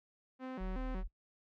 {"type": "tone with vibrato", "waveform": "sawtooth", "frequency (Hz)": 220, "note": "A3", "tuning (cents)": 0, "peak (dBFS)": -37, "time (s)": [0.39, 1.04], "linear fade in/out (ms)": 50, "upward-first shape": "square", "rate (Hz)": 2.7, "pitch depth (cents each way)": 280}
{"type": "tone", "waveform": "sine", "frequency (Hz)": 40, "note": "D#1", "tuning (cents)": 49, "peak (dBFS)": -37, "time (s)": [0.6, 1.08], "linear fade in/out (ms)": 20}
{"effects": ["noise-tail reverb RT60 0.1 s tail -24 dB re dry", "low-pass 2000 Hz 12 dB/octave"]}